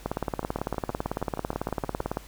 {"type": "two click trains", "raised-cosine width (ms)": 1, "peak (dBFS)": [-20, -13], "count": [11, 39], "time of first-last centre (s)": [[0.43, 2.002], [0.06, 2.171]], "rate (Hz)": [6.36, 18], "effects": ["added 50 Hz sine -46 dBFS peak until 2.27 s", "pink hiss -50 dBFS RMS until 2.27 s"]}